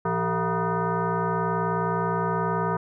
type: tone with frequency modulation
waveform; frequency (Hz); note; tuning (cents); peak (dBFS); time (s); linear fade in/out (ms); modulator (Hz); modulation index
sine; 392; G4; 0; -22; 0.05-2.77; 5; 281; 3.3
effects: none